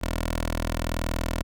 10% pulse tone with notch filter, 40.79 Hz, E1, 17 cents flat, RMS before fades -28 dBFS, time 0.01-1.43 s, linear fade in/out 20 ms, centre 150 Hz, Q 0.85, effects none

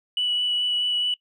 sine tone with vibrato, 2951 Hz, F#7, 5 cents flat, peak -20 dBFS, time 0.17-1.14 s, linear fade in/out 2 ms, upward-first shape sine, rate 4.7 Hz, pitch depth 10 cents each way, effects noise-tail reverb RT60 0.1 s tail -21 dB re dry + tanh soft clip ceiling -16 dBFS

